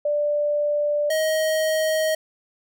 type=tone pair in turn; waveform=sine / square; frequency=589 / 629.5 Hz; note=D5 / D#5; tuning=+5 / +20 cents; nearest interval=minor second; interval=115 cents; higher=second; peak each=-19 / -20 dBFS; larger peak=first; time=0.05-1.1 / 1.1-2.15 s; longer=neither; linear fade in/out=5 ms; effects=none